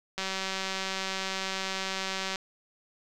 click train, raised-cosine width 0.2 ms, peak -15 dBFS, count 417, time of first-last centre 0.18-2.358 s, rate 191 Hz, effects none

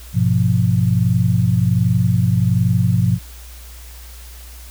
sine chord, F diminished, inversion first, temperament equal with one note detuned, 102.16 / 123.47 / 174.61 Hz, Ab2 / Cb3 / F3, -28 / 0 / 0 cents, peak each -17 / -16 / -18 dBFS, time 0.13-3.19 s, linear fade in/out 50 ms, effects added 60 Hz sine -35 dBFS peak until 4.7 s + white hiss -42 dBFS RMS until 4.7 s

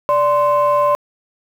sine tone pair together, 585 / 1041.1 Hz, D5 / C6, -7 / -9 cents, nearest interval minor seventh, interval 998 cents, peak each -13 dBFS, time 0.09-0.95 s, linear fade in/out 0 ms, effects tanh soft clip ceiling -7 dBFS + 7-bit

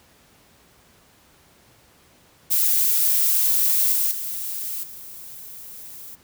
violet noise with level steps, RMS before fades -19 / -21 / -29 / -39 dBFS, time 2.5-6.16 s, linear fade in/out 20 ms, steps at 3.92 / 4.11 / 4.83 s, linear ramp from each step 5 ms, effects pink hiss -55 dBFS RMS until 6.23 s + high-pass 60 Hz 12 dB/octave

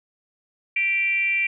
sine tone with frequency modulation, 2349 Hz, D7, in tune, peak -19 dBFS, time 0.76-1.47 s, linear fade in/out 5 ms, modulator 392 Hz, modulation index 0.51, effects none

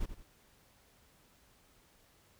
brown noise with echo, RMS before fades -33 dBFS, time 0-0.06 s, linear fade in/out 10 ms, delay 86 ms, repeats 2, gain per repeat -9 dB, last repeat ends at 0.232 s, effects pink hiss -66 dBFS RMS until 2.39 s

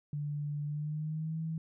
sine tone with pitch glide, 146.83 to 161.05 Hz, D3 to E3, 0 to -40 cents, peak -33 dBFS, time 0.13-1.58 s, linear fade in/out 2 ms, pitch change +160 cents, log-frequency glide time 0.65-1.39 s, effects none

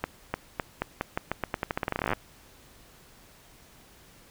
accelerating click train, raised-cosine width 0.5 ms, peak -12 dBFS, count 26, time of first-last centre 0.04-2.133 s, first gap 300 ms, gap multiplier 0.86, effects pink hiss -55 dBFS RMS until 4.3 s

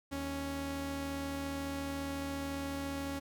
sawtooth tone pair together, 77.88 / 277.2 Hz, D#2 / C#4, +2 / 0 cents, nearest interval octave + minor seventh, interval 2198 cents, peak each -39 / -33 dBFS, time 0.11-3.2 s, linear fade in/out 20 ms, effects none

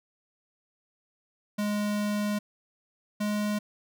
square tone pair in turn, 207.7 / 208.8 Hz, G#3 / G#3, 0 / +10 cents, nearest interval unison, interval 10 cents, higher second, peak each -27 dBFS, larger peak neither, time 1.58-2.39 / 3.2-3.59 s, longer first, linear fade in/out 10 ms, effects none

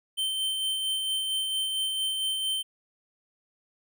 square tone with tremolo, 3105 Hz, G7, 17 cents flat, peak -26 dBFS, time 0.17-2.63 s, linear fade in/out 20 ms, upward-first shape sine, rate 4.4 Hz, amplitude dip 30%, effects none

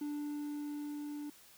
triangle tone with level ramp, 293.9 Hz, D4, 1 cent sharp, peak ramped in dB -34 to -38 dBFS, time 0.01-1.3 s, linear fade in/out 5 ms, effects white hiss -60 dBFS RMS until 1.57 s

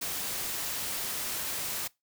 white noise, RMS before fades -34 dBFS, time 0.01-1.88 s, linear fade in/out 10 ms, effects noise-tail reverb RT60 0.2 s tail -22 dB re dry

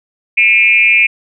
sine tone with frequency modulation, 2398 Hz, D7, 36 cents sharp, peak -6 dBFS, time 0.37-1.07 s, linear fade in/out 10 ms, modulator 207 Hz, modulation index 0.93, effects none

